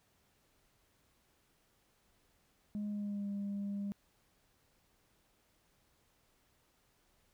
sine tone with pitch glide, 207.7 to 201 Hz, G#3 to G3, 0 to +44 cents, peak -34 dBFS, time 2.75-3.92 s, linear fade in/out 0 ms, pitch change -56 cents, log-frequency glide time 2.88-3.28 s, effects tanh soft clip ceiling -34 dBFS + pink hiss -73 dBFS RMS until 7.33 s

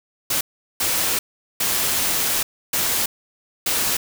white noise bursts at uneven times, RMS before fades -21 dBFS, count 5, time 0.3-0.41 / 0.8-1.19 / 1.6-2.43 / 2.73-3.06 / 3.66-3.97 s, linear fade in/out 5 ms, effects none

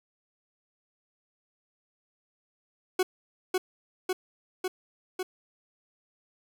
40% pulse tone with echo, 370 Hz, F#4, in tune, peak -21 dBFS, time 2.99-3.03 s, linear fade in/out 5 ms, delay 550 ms, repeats 4, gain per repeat -2 dB, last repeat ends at 5.23 s, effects none

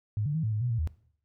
sine tone with pitch steps, 105.4 / 146.9 / 159.6 / 109.7 / 106.5 / 123.1 / 115.2 / 78.2 Hz, G#2 / D3 / D#3 / A2 / G#2 / B2 / A#2 / D#2, +26 / +1 / +44 / -5 / +44 / -5 / -20 / +9 cents, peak -26 dBFS, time 0.17-0.874 s, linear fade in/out 0 ms, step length 88 ms, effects noise-tail reverb RT60 0.6 s tail -19 dB re dry

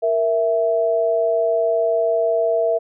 sine tone pair together, 466.2 / 659.3 Hz, A#4 / E5, 0 / 0 cents, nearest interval tritone, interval 600 cents, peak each -20 / -17 dBFS, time 0.02-2.79 s, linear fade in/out 20 ms, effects none

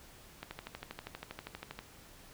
click train, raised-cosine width 0.3 ms, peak -25 dBFS, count 18, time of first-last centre 0.43-1.79 s, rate 12.5 Hz, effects pink hiss -56 dBFS RMS until 2.33 s

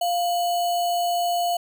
sine tone with sample-and-hold, 698.5 Hz, F5, in tune, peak -20 dBFS, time 0.01-1.57 s, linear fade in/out 5 ms, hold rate 3675 Hz, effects none

